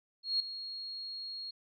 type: tone with ADSR envelope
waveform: sine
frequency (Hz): 4288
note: C8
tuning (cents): +42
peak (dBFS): -26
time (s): 0.23-1.51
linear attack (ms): 170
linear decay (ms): 3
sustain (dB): -13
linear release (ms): 9
effects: none